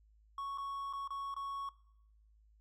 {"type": "tone with dropouts", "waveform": "triangle", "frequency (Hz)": 1108.7, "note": "C#6", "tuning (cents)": 0, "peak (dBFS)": -36, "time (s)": [0.38, 1.69], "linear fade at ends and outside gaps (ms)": 2, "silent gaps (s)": [[0.576, 0.582], [0.928, 0.934], [1.076, 1.105], [1.342, 1.364]], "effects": ["noise-tail reverb RT60 0.8 s tail -21 dB re dry", "added 53 Hz sine -63 dBFS peak until 2.6 s"]}